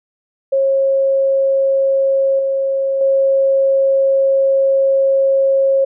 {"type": "tone with level steps", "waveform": "sine", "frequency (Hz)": 542, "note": "C#5", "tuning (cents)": -39, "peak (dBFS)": [-11, -14, -10], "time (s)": [0.52, 5.85], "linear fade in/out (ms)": 10, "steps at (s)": [2.39, 3.01], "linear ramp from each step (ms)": 2, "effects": []}